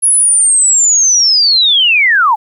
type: linear sweep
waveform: sine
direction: down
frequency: 10600 to 801 Hz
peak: -6 dBFS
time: 0.02-2.36 s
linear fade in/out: 20 ms
effects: 8-bit